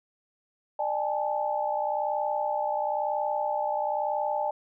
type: tone cluster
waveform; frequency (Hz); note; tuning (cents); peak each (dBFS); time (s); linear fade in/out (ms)
sine; 599 / 809 / 870; D5 / G#5 / A5; +34 / -46 / -20; -30; 0.79-4.51; 5
effects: none